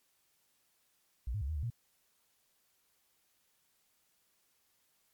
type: tone with pitch steps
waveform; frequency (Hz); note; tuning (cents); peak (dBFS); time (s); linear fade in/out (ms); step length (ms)
sine; 59.3 / 104.6 / 67.7 / 78.6 / 72.4 / 117.6; A#1 / G#2 / C#2 / D#2 / D2 / A#2; +30 / +13 / -40 / +18 / -24 / +16; -33; 1.27-1.702; 5; 72
effects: white hiss -74 dBFS RMS until 5.13 s + MP3 96 kbps